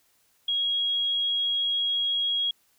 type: tone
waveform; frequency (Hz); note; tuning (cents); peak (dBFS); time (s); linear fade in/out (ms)
sine; 3298; G#7; -13; -23; 0.48-2.51; 5
effects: white hiss -66 dBFS RMS until 2.78 s